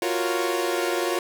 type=chord; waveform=sawtooth; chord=Gb major seventh; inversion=third; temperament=equal; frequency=349.2 / 370 / 466.2 / 554.4 Hz; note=F4 / Gb4 / Bb4 / Db5; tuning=0 / 0 / 0 / 0 cents; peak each=-22 / -26 / -26 / -26 dBFS; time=0.02-1.19 s; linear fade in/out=2 ms; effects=none